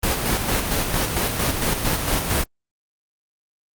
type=noise with tremolo; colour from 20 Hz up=pink; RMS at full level=-20 dBFS; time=0.03-2.44 s; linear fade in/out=5 ms; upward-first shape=square; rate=4.4 Hz; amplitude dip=40%; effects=Opus 24 kbps